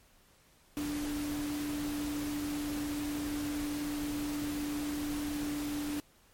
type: tone in noise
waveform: sine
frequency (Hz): 293.7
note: D4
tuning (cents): 0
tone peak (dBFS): -33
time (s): 0.77-6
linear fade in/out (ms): 0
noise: pink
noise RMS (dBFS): -42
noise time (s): 0.77-6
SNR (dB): +6
effects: pink hiss -64 dBFS RMS until 6.33 s + MP3 64 kbps